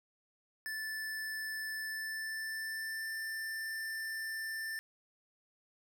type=tone with pitch glide; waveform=square; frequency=1753 to 1779.5 Hz; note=A6 to A6; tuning=-7 to +19 cents; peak=-38 dBFS; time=0.66-4.79 s; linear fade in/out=0 ms; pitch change=+26 cents; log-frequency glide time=1.76-3.14 s; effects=none